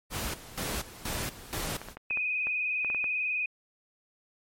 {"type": "noise with tremolo", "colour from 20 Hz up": "pink", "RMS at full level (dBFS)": -33, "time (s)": [0.1, 1.96], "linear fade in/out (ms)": 50, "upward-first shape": "square", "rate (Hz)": 2.1, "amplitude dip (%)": 80}
{"type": "clicks", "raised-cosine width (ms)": 0.5, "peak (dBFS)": -25, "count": 12, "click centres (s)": [1.538, 1.766, 1.816, 1.886, 1.97, 2.108, 2.173, 2.47, 2.847, 2.901, 2.947, 3.042]}
{"type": "tone with vibrato", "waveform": "sine", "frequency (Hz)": 2489, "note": "D#7", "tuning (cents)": 0, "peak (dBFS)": -27, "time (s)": [2.1, 3.46], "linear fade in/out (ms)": 5, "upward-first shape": "triangle", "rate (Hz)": 20, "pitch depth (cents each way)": 53}
{"effects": ["MP3 64 kbps"]}